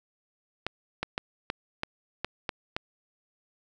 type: clicks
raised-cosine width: 0.3 ms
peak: -13 dBFS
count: 8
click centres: 0.666 / 1.03 / 1.179 / 1.501 / 1.834 / 2.246 / 2.492 / 2.765 s
effects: none